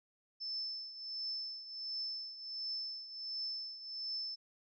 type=tone with tremolo; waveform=sine; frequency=5274 Hz; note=E8; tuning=in tune; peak=-36 dBFS; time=0.4-4.36 s; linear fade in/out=20 ms; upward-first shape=triangle; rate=1.4 Hz; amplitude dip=75%; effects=none